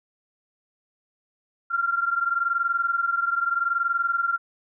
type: tone pair together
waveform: sine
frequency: 1376.1 / 1396.9 Hz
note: F6 / F6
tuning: -26 / 0 cents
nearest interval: unison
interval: 26 cents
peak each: -23 / -26 dBFS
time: 1.7-4.38 s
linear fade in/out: 20 ms
effects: none